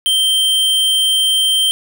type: tone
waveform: square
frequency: 3136 Hz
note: G7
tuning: in tune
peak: -12 dBFS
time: 0.06-1.71 s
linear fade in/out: 0 ms
effects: none